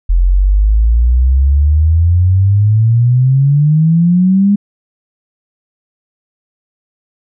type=exponential sweep; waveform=sine; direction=up; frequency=42.27 to 205.7 Hz; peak=-6 dBFS; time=0.09-4.56 s; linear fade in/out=10 ms; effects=none